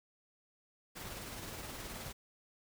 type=noise with tremolo; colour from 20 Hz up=pink; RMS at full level=-44 dBFS; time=0.95-2.13 s; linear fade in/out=20 ms; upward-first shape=sine; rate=19 Hz; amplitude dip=30%; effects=none